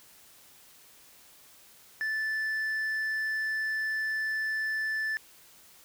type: tone with tanh clipping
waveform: triangle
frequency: 1754 Hz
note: A6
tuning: 6 cents flat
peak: -29 dBFS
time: 2.01-5.17 s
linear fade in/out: 0 ms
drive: 8 dB
effects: white hiss -56 dBFS RMS until 5.84 s